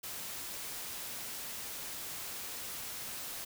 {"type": "noise", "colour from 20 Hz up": "white", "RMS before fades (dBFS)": -42, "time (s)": [0.03, 3.45], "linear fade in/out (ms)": 10, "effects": []}